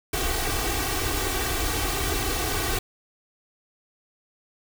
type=noise with comb filter; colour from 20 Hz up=pink; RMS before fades=-26 dBFS; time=0.13-2.79 s; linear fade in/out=5 ms; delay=2.6 ms; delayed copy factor=+0.95; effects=none

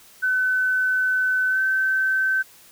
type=tone with pitch glide; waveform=sine; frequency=1513 to 1540.3 Hz; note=F#6 to G6; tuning=+38 to -31 cents; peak=-18 dBFS; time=0.22-2.43 s; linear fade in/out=20 ms; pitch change=+31 cents; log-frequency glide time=1.49-1.6 s; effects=white hiss -50 dBFS RMS until 2.71 s

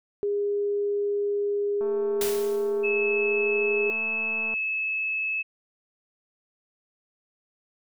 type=tone with pitch glide; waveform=sine; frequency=407.7 to 411.7 Hz; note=G#4 to G#4; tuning=-32 to -15 cents; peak=-23 dBFS; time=0.23-3.9 s; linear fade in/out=0 ms; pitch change=+17 cents; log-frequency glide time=2.74-3.59 s
type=click train; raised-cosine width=1 ms; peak=-28 dBFS; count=607; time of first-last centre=1.81-4.54 s; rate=222 Hz
type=noise with exponential decay; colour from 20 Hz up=white; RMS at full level=-29 dBFS; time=2.21-2.9 s; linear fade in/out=2 ms; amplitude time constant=150 ms
type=tone; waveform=sine; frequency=2597 Hz; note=E7; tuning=26 cents flat; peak=-25 dBFS; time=2.83-5.43 s; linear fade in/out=20 ms
effects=none

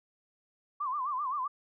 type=tone with vibrato; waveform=sine; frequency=1099 Hz; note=C#6; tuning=15 cents flat; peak=-30 dBFS; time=0.8-1.48 s; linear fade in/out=10 ms; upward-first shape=sine; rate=7.7 Hz; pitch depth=160 cents each way; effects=none

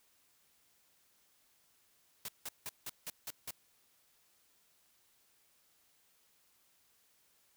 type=noise bursts; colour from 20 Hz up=white; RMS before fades=-42 dBFS; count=7; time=2.25-3.508 s; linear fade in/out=2 ms; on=34 ms; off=170 ms; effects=white hiss -71 dBFS RMS until 7.56 s

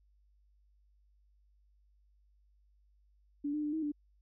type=tone with pitch steps; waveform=sine; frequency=288.6 / 300.8 / 297.2 / 317.1 / 294.5 Hz; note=D4 / D4 / D4 / D#4 / D4; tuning=-30 / +42 / +21 / +33 / +5 cents; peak=-32 dBFS; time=3.44-3.92 s; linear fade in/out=10 ms; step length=96 ms; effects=added 50 Hz sine -65 dBFS peak until 4.21 s

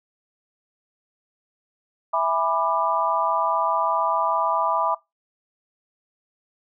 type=chord; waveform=sine; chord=E dominant seventh; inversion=none; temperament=just; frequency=659.3 / 824.1 / 988.9 / 1186.7 Hz; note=E5 / G#5 / B5 / D6; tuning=0 / -14 / +2 / +18 cents; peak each=-25 / -28 / -23 / -24 dBFS; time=2.13-4.95 s; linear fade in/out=10 ms; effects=noise-tail reverb RT60 0.2 s tail -22 dB re dry

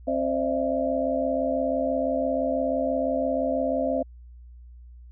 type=tone cluster; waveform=sine; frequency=265.2 / 526 / 603 / 669 Hz; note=C4 / C5 / D5 / E5; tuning=+23 / +9 / +46 / +25 cents; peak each=-28 dBFS; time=0.07-4.03 s; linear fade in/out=10 ms; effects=added 60 Hz sine -43 dBFS peak until 5.11 s

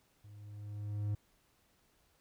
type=tone with level ramp; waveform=triangle; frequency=103.83 Hz; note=G#2; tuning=in tune; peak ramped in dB=-50 to -29 dBFS; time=0.24-1.15 s; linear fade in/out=5 ms; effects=pink hiss -72 dBFS RMS until 2.2 s

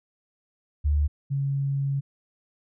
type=tone pair in turn; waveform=sine; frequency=73.6 / 138.65 Hz; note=D2 / C#3; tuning=+4 / +1 cents; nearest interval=major seventh; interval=1097 cents; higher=second; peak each=-19 / -23 dBFS; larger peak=first; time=0.84-1.08 / 1.3-2.01 s; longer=second; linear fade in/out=20 ms; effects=none

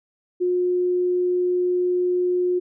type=tone; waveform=sine; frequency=359.4 Hz; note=F4; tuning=50 cents sharp; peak=-18 dBFS; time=0.4-2.6 s; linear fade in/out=20 ms; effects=none

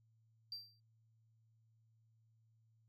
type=tone with exponential decay; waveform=triangle; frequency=4700 Hz; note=D8; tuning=1 cent sharp; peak=-38 dBFS; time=0.52-0.8 s; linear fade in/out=2 ms; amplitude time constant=59 ms; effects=tanh soft clip ceiling -39 dBFS + added 112 Hz sine -70 dBFS peak until 2.88 s

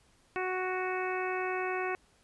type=harmonic tone; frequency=370 Hz; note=F#4; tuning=in tune; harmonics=1 / 2 / 3 / 4 / 5 / 6 / 7; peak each=-34 / -37 / -39 / -40 / -41 / -42 / -42 dBFS; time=0.36-1.95 s; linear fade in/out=0 ms; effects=pink hiss -66 dBFS RMS until 2.23 s + resampled to 24000 Hz

